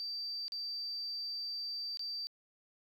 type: tone with dropouts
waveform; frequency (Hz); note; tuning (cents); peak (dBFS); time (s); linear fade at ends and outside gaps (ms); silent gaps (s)
triangle; 4659; D8; -15; -34; 0-2.27; 0; 0.481-0.521 / 1.972-1.994
effects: tanh soft clip ceiling -35 dBFS + 12-bit